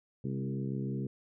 harmonic tone with a mistuned harmonic, 66.6 Hz, C2, 31 cents sharp, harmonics 2 / 3 / 4 / 5 / 6 / 7, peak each -35 / -37 / -42 / -44 / -44 / -50 dBFS, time 0.24-1.07 s, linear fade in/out 5 ms, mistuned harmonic 3, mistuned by +18 cents, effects none

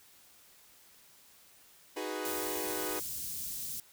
sawtooth chord, G# minor seventh, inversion second, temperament equal, 311.1 / 370 / 415.3 / 493.9 Hz, D#4 / F#4 / G#4 / B4, 0 / 0 / 0 / 0 cents, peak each -37 dBFS, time 1.96-3 s, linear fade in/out 10 ms
white band-stop noise, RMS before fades -39 dBFS, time 2.25-3.8 s, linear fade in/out 2 ms, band 200 to 5600 Hz, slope 12 dB/octave
effects white hiss -60 dBFS RMS until 3.92 s

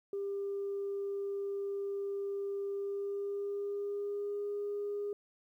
sine tone with pitch glide, 398.4 to 409.1 Hz, G4 to G#4, +28 to -26 cents, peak -33 dBFS, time 0.13-5.13 s, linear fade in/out 2 ms, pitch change +46 cents, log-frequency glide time 2.74-4.47 s, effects tanh soft clip ceiling -30 dBFS + 12-bit

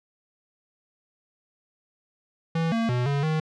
square tone with pitch steps, 164.3 / 228.1 / 123.4 / 141.5 / 156.7 Hz, E3 / A#3 / B2 / C#3 / D#3, -5 / -37 / -1 / +36 / +13 cents, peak -23 dBFS, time 2.55-3.4 s, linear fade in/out 5 ms, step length 170 ms, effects low-pass 4000 Hz 12 dB/octave

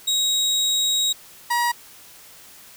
30% pulse tone pair in turn, 3800 / 955.8 Hz, A#7 / A#5, +33 / +43 cents, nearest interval 2 octaves, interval 2390 cents, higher first, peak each -16 dBFS, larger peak neither, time 0.07-1.13 / 1.5-1.72 s, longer first, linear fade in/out 10 ms, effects white hiss -46 dBFS RMS until 2.76 s

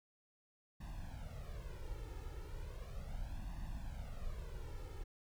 brown noise with flanger, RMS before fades -45 dBFS, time 0.8-5.04 s, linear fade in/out 10 ms, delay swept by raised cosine 1.1 to 2.3 ms, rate 0.36 Hz, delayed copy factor +0.95, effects none

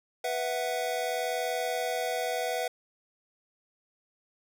square chord, B suspended fourth, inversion none, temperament equal, 493.9 / 659.3 / 740 Hz, B4 / E5 / F#5, 0 / 0 / 0 cents, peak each -34 dBFS, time 0.24-2.68 s, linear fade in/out 5 ms, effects none

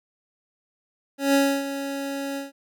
25% pulse tone with ADSR envelope, 277.2 Hz, C#4, in tune, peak -12 dBFS, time 1.18-2.52 s, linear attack 160 ms, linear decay 290 ms, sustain -12 dB, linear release 150 ms, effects none

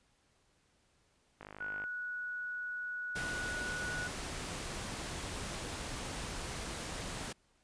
click train, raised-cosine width 0.5 ms, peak -32 dBFS, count 23, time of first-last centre 1.41-1.84 s, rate 51.2 Hz
sine tone, 1468 Hz, F#6, 14 cents flat, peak -37 dBFS, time 1.6-4.08 s, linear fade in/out 10 ms
pink noise, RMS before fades -41 dBFS, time 3.15-7.33 s, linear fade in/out 10 ms
effects pink hiss -72 dBFS RMS until 7.63 s + resampled to 22050 Hz

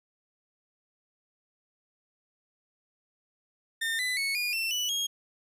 30% pulse tone with pitch steps, 1814 / 2001 / 2208 / 2435 / 2687 / 2964 / 3270 Hz, A#6 / B6 / C#7 / D#7 / E7 / F#7 / G#7, -48 / +22 / -7 / -38 / +33 / +2 / -28 cents, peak -25 dBFS, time 3.81-5.07 s, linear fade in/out 10 ms, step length 180 ms, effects resampled to 32000 Hz

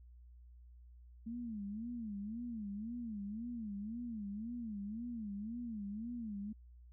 sine tone with vibrato, 220 Hz, A3, in tune, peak -40 dBFS, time 1.26-6.53 s, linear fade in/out 10 ms, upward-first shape sine, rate 1.9 Hz, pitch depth 170 cents each way, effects added 60 Hz sine -55 dBFS peak until 6.92 s

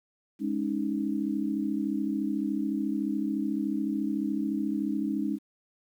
sine chord, Ab suspended fourth, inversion none, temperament equal, 207.7 / 277.2 / 311.1 Hz, Ab3 / Db4 / Eb4, 0 / 0 / 0 cents, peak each -31 dBFS, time 0.39-5.39 s, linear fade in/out 50 ms, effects 10-bit

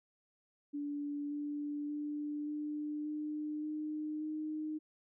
sine tone with pitch steps, 289.6 / 292.6 / 295.7 / 298.8 / 301.9 / 305.1 / 308.2 Hz, D4 / D4 / D4 / D4 / D4 / D#4 / D#4, -24 / -6 / +12 / +30 / +48 / -34 / -16 cents, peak -36 dBFS, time 0.73-4.79 s, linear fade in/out 20 ms, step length 580 ms, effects none

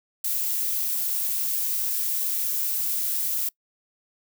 violet noise, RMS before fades -26 dBFS, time 0.24-3.49 s, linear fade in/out 5 ms, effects noise-tail reverb RT60 0.1 s tail -24 dB re dry

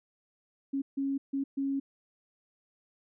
sine tone bursts at uneven times, 274.6 Hz, C#4, 16 cents flat, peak -28 dBFS, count 4, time 0.73-0.82 / 0.97-1.18 / 1.33-1.44 / 1.57-1.8 s, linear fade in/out 10 ms, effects none

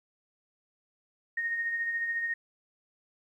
sine tone with tremolo, 1855 Hz, A#6, 9 cents flat, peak -27 dBFS, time 1.37-2.34 s, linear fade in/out 5 ms, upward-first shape sine, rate 14 Hz, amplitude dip 40%, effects 11-bit

